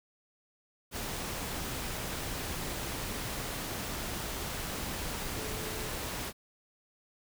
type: tone in noise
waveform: sine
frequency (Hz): 433.7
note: A4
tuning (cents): -25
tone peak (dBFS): -44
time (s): 5.35-5.92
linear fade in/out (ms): 50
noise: pink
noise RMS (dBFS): -37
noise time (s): 0.91-6.33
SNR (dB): -10
effects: none